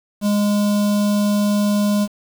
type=tone with notch filter; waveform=square; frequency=206 Hz; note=G#3; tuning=14 cents flat; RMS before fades=-17 dBFS; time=0.21-2.08 s; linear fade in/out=50 ms; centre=1900 Hz; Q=0.81; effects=7-bit